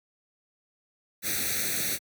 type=noise with comb filter; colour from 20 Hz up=white; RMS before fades=-29 dBFS; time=1.22-1.99 s; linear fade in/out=50 ms; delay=0.49 ms; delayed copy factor=+0.95; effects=high-pass 60 Hz 12 dB/octave